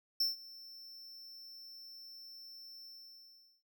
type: tone with ADSR envelope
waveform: square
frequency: 5370 Hz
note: E8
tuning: 31 cents sharp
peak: -28 dBFS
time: 0.2-3.63 s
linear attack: 6 ms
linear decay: 150 ms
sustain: -22 dB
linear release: 780 ms
effects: none